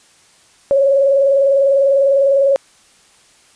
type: tone with vibrato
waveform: sine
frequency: 550 Hz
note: C#5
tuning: 14 cents flat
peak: -9 dBFS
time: 0.71-2.56 s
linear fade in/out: 0 ms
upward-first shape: sine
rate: 20 Hz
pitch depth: 54 cents each way
effects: white hiss -50 dBFS RMS until 3.55 s + resampled to 22050 Hz